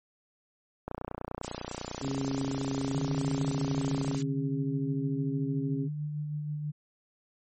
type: click train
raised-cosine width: 1 ms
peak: -21 dBFS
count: 99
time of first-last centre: 0.88-4.147 s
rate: 30 Hz
type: noise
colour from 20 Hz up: blue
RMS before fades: -37 dBFS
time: 1.43-4.23 s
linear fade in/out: 10 ms
type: harmonic tone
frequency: 136 Hz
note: C#3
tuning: 33 cents flat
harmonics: 1 / 2 / 3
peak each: -35 / -31 / -40 dBFS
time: 2-5.89 s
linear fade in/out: 50 ms
type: tone with tremolo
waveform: sine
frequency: 149.4 Hz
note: D3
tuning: 30 cents sharp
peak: -30 dBFS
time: 2.93-6.72 s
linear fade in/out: 20 ms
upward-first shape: sine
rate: 6.2 Hz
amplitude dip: 30%
effects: MP3 32 kbps